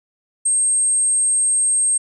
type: tone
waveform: sine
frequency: 8440 Hz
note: C9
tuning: 14 cents sharp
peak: -14 dBFS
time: 0.45-1.98 s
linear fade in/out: 10 ms
effects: none